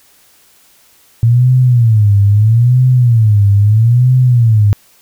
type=tone with vibrato; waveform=sine; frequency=113.4 Hz; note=A#2; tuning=47 cents flat; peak=-5 dBFS; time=1.23-4.73 s; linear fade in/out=0 ms; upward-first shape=sine; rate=0.77 Hz; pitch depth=210 cents each way; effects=white hiss -48 dBFS RMS until 5.01 s